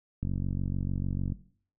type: click train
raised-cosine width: 5 ms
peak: -19 dBFS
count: 52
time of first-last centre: 0.23-1.322 s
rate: 46.7 Hz
effects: noise-tail reverb RT60 0.5 s tail -17 dB re dry